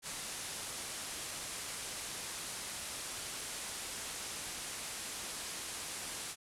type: low-pass noise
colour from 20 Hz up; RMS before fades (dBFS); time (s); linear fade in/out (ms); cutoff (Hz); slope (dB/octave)
white; -43; 0.02-6.36; 50; 11000; 48
effects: none